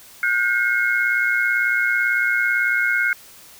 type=tone cluster; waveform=sine; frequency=1443 / 1561 / 2166 Hz; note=F#6 / G6 / C#7; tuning=-44 / -8 / -41 cents; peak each=-21 dBFS; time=0.23-3.13 s; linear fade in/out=2 ms; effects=white hiss -45 dBFS RMS until 3.59 s